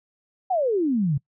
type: exponential sweep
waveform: sine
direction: down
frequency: 784 to 131 Hz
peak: -19 dBFS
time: 0.5-1.18 s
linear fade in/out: 10 ms
effects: noise-tail reverb RT60 0.1 s tail -23 dB re dry